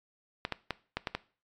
clicks, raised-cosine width 0.3 ms, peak -15 dBFS, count 6, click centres 0.451 / 0.523 / 0.707 / 0.97 / 1.072 / 1.15 s, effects noise-tail reverb RT60 0.4 s tail -19 dB re dry + MP3 96 kbps

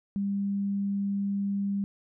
sine tone, 199.4 Hz, G3, 30 cents sharp, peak -26 dBFS, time 0.16-1.84 s, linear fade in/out 0 ms, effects none

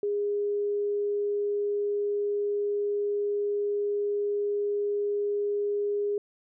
sine tone, 410 Hz, G#4, 22 cents flat, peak -25 dBFS, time 0.03-6.18 s, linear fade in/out 2 ms, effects none

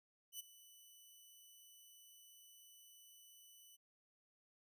10% pulse tone with ADSR envelope, 2981 Hz, F#7, 12 cents sharp, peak -36 dBFS, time 0.32-3.77 s, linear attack 77 ms, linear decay 14 ms, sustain -17 dB, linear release 21 ms, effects none

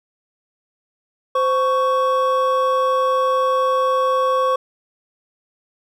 triangle tone pair together, 518.2 / 1114 Hz, C5 / C#6, -17 / +8 cents, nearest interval octave + minor second, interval 1325 cents, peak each -16 / -16 dBFS, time 1.35-4.56 s, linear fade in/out 5 ms, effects none

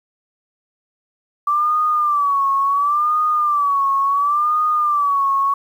sine tone with vibrato, 1162 Hz, D6, 19 cents flat, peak -14 dBFS, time 1.47-5.54 s, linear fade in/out 5 ms, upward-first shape sine, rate 0.71 Hz, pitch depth 100 cents each way, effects 8-bit

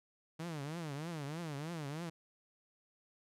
sawtooth tone with vibrato, 154.9 Hz, D#3, 7 cents flat, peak -36 dBFS, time 0.39-2.1 s, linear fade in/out 10 ms, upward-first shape triangle, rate 3.2 Hz, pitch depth 230 cents each way, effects low-pass 11000 Hz 12 dB/octave

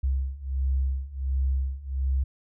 sine beating tone pair, 65.8 / 67.2 Hz, C2 / C2, +10 / +47 cents, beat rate 1.4 Hz, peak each -28 / -26 dBFS, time 0.03-2.24 s, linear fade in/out 10 ms, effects none

